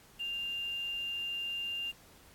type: tone with quantisation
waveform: sine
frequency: 2794 Hz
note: F7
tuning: in tune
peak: -34 dBFS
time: 0.19-1.92 s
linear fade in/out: 20 ms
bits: 9
effects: pink hiss -59 dBFS RMS until 2.34 s + AAC 64 kbps